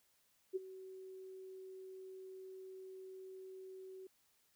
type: tone with ADSR envelope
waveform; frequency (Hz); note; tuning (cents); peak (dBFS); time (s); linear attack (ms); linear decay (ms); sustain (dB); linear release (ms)
sine; 377.6; F#4; +35; -33; 0.53-4.07; 29; 22; -16; 4
effects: white hiss -75 dBFS RMS until 4.55 s